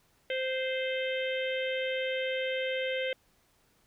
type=harmonic tone; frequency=521 Hz; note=C5; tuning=7 cents flat; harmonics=1 / 3 / 4 / 5 / 6 / 7; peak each=-31 / -40 / -37 / -42 / -39 / -48 dBFS; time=0.3-3.13 s; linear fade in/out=2 ms; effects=pink hiss -68 dBFS RMS until 3.86 s